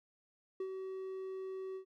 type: tone with ADSR envelope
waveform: triangle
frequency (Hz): 379.6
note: F#4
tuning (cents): +44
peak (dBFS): -33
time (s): 0.6-1.85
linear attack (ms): 4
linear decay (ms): 68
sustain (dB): -5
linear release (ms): 93
effects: none